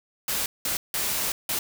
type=noise bursts at uneven times; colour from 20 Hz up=white; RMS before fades=-27 dBFS; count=4; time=0.28-0.46 / 0.65-0.77 / 0.94-1.32 / 1.49-1.59 s; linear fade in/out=2 ms; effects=none